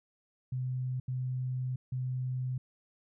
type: tone bursts at uneven times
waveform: sine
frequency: 127.8 Hz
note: C3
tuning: 40 cents flat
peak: -31 dBFS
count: 3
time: 0.52-1 / 1.08-1.76 / 1.92-2.58 s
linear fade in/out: 5 ms
effects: none